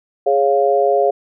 sine chord, Db major, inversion second, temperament equal, 415.3 / 554.4 / 698.5 Hz, Ab4 / Db5 / F5, 0 / 0 / 0 cents, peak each -16 dBFS, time 0.26-1.11 s, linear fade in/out 10 ms, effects none

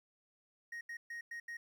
triangle tone bursts at uneven times, 1872 Hz, A#6, 7 cents sharp, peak -40 dBFS, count 5, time 0.72-0.81 / 0.89-0.97 / 1.1-1.21 / 1.31-1.4 / 1.48-1.57 s, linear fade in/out 5 ms, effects 12-bit

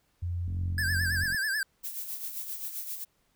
sine tone with pitch glide, 87.4 to 86.55 Hz, F2 to F2, +2 to -15 cents, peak -29 dBFS, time 0.22-1.24 s, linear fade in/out 10 ms, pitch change -17 cents, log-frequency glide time 0.59-0.9 s
click train, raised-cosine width 5 ms, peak -29 dBFS, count 40, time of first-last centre 0.48-1.347 s, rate 45 Hz
square tone with vibrato, 1652 Hz, G#6, 10 cents flat, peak -28 dBFS, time 0.78-1.63 s, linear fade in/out 2 ms, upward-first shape sine, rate 9.2 Hz, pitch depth 110 cents each way
violet noise with tremolo, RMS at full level -35 dBFS, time 1.83-3.05 s, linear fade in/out 20 ms, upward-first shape sine, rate 7.6 Hz, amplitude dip 55%
effects pink hiss -71 dBFS RMS until 3.35 s

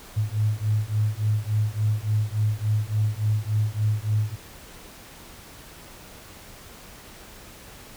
sine beating tone pair, 105.1 / 108.6 Hz, G#2 / A2, +21 / -22 cents, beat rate 3.5 Hz, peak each -24 dBFS, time 0.16-4.36 s, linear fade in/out 20 ms, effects pink hiss -45 dBFS RMS until 7.96 s

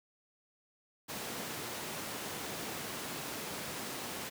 pink high-pass noise, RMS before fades -41 dBFS, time 1.08-4.3 s, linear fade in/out 20 ms, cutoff 170 Hz, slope 12 dB/octave, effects none

